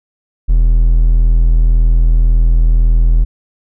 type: tone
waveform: triangle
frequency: 40.93 Hz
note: E1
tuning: 12 cents flat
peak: -4 dBFS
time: 0.48-3.25 s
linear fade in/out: 20 ms
effects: none